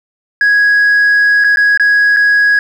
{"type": "tone with dropouts", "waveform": "sine", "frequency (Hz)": 1661.2, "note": "G#6", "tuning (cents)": 0, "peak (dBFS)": -4, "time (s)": [0.41, 2.59], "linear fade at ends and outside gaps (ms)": 2, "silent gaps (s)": [[1.44, 1.444], [1.56, 1.571], [1.775, 1.797], [2.164, 2.168]], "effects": ["tanh soft clip ceiling -5 dBFS", "7-bit"]}